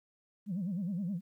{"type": "tone with vibrato", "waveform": "sine", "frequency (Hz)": 186.6, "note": "F#3", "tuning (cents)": 15, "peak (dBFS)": -31, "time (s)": [0.46, 1.21], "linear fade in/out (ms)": 50, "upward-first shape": "sine", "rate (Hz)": 9.6, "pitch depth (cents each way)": 200, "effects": ["tanh soft clip ceiling -29 dBFS", "12-bit"]}